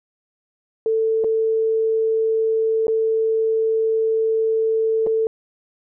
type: tone with dropouts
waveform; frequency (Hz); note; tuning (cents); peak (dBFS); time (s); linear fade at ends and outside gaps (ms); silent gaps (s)
sine; 444.5; A4; +18; -16; 0.86-5.27; 1; 1.239-1.244 / 2.869-2.881 / 5.065-5.07
effects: none